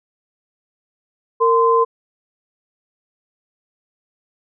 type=tone pair together; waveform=sine; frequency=460 / 1032.7 Hz; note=A#4 / C6; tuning=-23 / -23 cents; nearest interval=octave + major second; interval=1400 cents; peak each=-14 dBFS; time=1.4-1.85 s; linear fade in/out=20 ms; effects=none